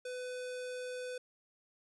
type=tone; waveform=square; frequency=501 Hz; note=B4; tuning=25 cents sharp; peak=-40 dBFS; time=0.05-1.18 s; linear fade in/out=5 ms; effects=resampled to 24000 Hz